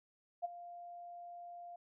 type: tone with ADSR envelope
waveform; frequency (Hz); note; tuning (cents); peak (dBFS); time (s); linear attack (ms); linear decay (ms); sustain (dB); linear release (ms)
sine; 698; F5; -1; -32; 0.42-1.76; 27; 18; -15; 5
effects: none